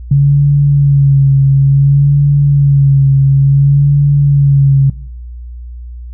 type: tone with vibrato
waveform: sine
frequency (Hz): 140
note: C#3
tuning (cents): +18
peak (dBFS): -4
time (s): 0.11-4.9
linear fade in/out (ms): 5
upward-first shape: sine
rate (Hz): 0.57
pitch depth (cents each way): 38
effects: noise-tail reverb RT60 0.7 s tail -20 dB re dry + added 60 Hz sine -24 dBFS peak until 6.13 s